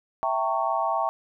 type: chord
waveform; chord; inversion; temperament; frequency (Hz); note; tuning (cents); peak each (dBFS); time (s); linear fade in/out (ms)
sine; E diminished seventh; none; equal with one note detuned; 659.3 / 784 / 911 / 1108.7; E5 / G5 / Bb5 / Db6; 0 / 0 / -40 / 0; -28; 0.23-1.09; 0
effects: none